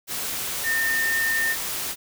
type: tone in noise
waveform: sine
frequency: 1815 Hz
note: A#6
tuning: 47 cents flat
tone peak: -21 dBFS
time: 0.63-1.56 s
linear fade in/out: 50 ms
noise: white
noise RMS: -29 dBFS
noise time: 0.07-1.96 s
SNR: +5 dB
effects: none